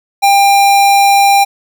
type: tone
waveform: square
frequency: 797 Hz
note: G5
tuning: 28 cents sharp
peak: -6 dBFS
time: 0.22-1.45 s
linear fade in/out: 20 ms
effects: none